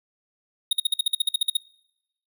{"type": "tone bursts", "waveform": "square", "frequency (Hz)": 3729, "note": "A#7", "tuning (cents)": 0, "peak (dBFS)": -18, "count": 13, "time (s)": [0.71, 1.57], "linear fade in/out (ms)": 5, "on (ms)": 20, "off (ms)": 50, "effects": ["noise-tail reverb RT60 0.9 s tail -26 dB re dry"]}